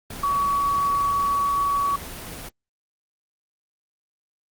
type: tone in noise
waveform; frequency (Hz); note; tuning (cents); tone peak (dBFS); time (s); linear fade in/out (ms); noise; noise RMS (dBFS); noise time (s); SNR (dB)
sine; 1130; C#6; +33; -19; 0.23-1.96; 5; pink; -35; 0.1-2.49; +13
effects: Opus 24 kbps